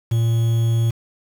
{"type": "tone with quantisation", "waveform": "triangle", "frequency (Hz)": 115.1, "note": "A#2", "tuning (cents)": -22, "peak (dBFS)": -13, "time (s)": [0.11, 0.91], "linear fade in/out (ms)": 10, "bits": 6, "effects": []}